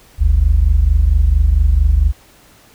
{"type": "tone pair together", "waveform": "sine", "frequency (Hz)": [49, 73.42], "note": ["G1", "D2"], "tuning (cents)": [0, 0], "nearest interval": "perfect fifth", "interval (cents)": 700, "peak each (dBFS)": -10, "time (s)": [0.18, 2.13], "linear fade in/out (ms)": 50, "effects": ["tanh soft clip ceiling -4 dBFS", "pink hiss -47 dBFS RMS until 2.74 s"]}